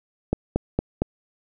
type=click train; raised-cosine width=2 ms; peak=-7 dBFS; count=4; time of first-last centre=0.33-1.02 s; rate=4.35 Hz; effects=none